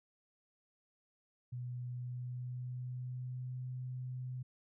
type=tone with pitch glide; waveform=sine; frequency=123.47 to 126.94 Hz; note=B2 to B2; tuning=0 to +48 cents; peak=-39 dBFS; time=1.52-4.43 s; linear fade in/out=10 ms; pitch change=+48 cents; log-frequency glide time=1.89-3.66 s; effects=none